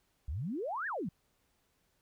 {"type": "exponential two-way sweep", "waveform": "sine", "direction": "up then down", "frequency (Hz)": [60.7, 1864.7, 149.2], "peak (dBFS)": -34, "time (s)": [0.28, 1.09], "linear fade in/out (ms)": 5, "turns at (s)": 0.87, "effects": ["pink hiss -75 dBFS RMS until 2.01 s"]}